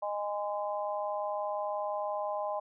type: harmonic tone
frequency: 205.7 Hz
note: G#3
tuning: 16 cents flat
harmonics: 3 / 4 / 5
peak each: -34 / -36 / -38 dBFS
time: 0.02-2.6 s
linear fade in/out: 10 ms
effects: none